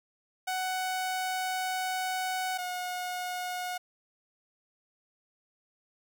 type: tone pair in turn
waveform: sawtooth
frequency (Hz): 745 / 724.2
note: F#5 / F#5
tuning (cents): +12 / -37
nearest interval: unison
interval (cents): 49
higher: first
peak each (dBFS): -26 / -29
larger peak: first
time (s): 0.47-2.58 / 2.58-3.78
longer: first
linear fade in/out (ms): 10
effects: 11-bit